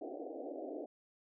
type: band-pass noise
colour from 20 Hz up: pink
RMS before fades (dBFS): -44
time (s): 0.01-0.86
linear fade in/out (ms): 5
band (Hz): 260 to 740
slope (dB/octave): 96
effects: none